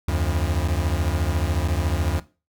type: beating tone pair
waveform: 40% pulse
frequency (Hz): 75 / 89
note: D2 / F2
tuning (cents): +37 / +33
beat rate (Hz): 14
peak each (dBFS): -22 / -23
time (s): 0.08-2.2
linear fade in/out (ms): 5
effects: noise-tail reverb RT60 0.3 s tail -17 dB re dry